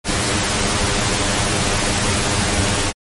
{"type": "noise with comb filter", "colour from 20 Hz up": "pink", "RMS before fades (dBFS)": -18, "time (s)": [0.04, 2.93], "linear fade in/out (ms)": 50, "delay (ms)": 9.9, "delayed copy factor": 0.85, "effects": ["MP3 48 kbps"]}